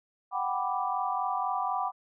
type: chord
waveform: sine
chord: G major seventh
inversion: third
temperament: equal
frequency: 740 / 784 / 987.8 / 1174.7 Hz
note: F#5 / G5 / B5 / D6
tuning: 0 / 0 / 0 / 0 cents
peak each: -33 dBFS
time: 0.31-1.92 s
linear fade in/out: 50 ms
effects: none